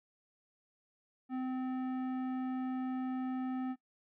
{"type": "tone with tanh clipping", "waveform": "sine", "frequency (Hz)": 257.6, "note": "C4", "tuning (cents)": -27, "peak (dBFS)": -36, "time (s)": [1.29, 3.76], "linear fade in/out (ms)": 50, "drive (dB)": 13, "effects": ["noise-tail reverb RT60 0.1 s tail -19 dB re dry"]}